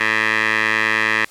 15% pulse tone with band-pass filter, 109.4 Hz, A2, 9 cents flat, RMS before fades -18 dBFS, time 0-1.25 s, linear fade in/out 5 ms, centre 2000 Hz, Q 3.7, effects white hiss -46 dBFS RMS until 1.3 s + low-pass 11000 Hz 12 dB/octave

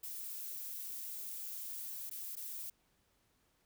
violet noise with dropouts, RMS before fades -44 dBFS, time 0.03-2.7 s, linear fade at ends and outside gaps 5 ms, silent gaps 2.097-2.111 / 2.355-2.366 s, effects pink hiss -75 dBFS RMS until 3.65 s

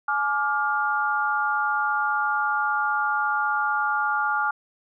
sine chord, D diminished, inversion second, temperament just, 845.8 / 1174.7 / 1409.6 Hz, Ab5 / D6 / F6, +31 / 0 / +16 cents, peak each -26 / -27 / -24 dBFS, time 0.08-4.51 s, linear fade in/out 5 ms, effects none

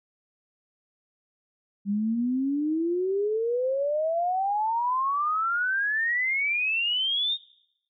sine exponential sweep, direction up, 197.2 to 3729 Hz, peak -23 dBFS, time 1.85-7.38 s, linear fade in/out 50 ms, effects noise-tail reverb RT60 0.8 s tail -21 dB re dry

